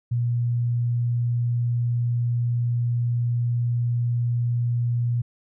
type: tone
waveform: sine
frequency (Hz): 119.8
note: A#2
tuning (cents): +48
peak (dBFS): -20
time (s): 0.11-5.22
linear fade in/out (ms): 10
effects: none

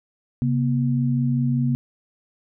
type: tone pair together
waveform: sine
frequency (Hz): 134.9 / 240.1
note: C#3 / B3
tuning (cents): -47 / -49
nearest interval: minor seventh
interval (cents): 998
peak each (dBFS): -20 / -22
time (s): 0.42-1.75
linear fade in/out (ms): 0
effects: none

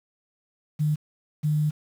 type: tone pair in turn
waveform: sine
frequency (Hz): 151.2 / 151.2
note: D#3 / D#3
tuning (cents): -49 / -49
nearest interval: unison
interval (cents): 0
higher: neither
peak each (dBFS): -20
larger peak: neither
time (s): 0.79-0.96 / 1.43-1.71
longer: second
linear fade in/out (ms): 20
effects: 8-bit

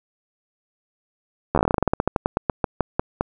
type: slowing click train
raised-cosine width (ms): 1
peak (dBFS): -4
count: 24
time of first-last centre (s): 1.55-3.21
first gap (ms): 12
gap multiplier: 1.14
effects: none

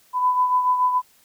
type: beating tone pair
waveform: sine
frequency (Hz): 1000 / 1007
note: B5 / B5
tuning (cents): +21 / +33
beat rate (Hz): 7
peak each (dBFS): -17 / -26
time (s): 0.13-1.02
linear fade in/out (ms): 50
effects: white hiss -57 dBFS RMS until 1.24 s

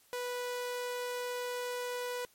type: tone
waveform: sawtooth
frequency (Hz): 492.2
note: B4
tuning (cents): -6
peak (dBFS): -31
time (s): 0.13-2.25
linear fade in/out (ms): 0
effects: white hiss -65 dBFS RMS until 2.34 s + MP3 64 kbps

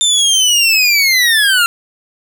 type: linear sweep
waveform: 25% pulse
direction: down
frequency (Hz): 3603 to 1359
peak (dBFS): -5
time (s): 0.01-1.66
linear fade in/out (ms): 0
effects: none

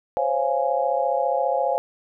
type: chord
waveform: sine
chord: Db major seventh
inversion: third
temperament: just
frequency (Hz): 519.7 / 554.4 / 693 / 831.5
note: C5 / Db5 / F5 / Ab5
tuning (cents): -12 / 0 / -14 / +2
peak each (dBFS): -25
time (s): 0.17-1.78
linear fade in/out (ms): 0
effects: none

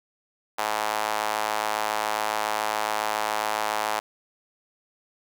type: tone with high-pass filter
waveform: sawtooth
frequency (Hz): 107.2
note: A2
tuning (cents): -45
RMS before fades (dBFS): -27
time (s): 0.58-4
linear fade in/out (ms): 10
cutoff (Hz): 820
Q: 2.1
effects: none

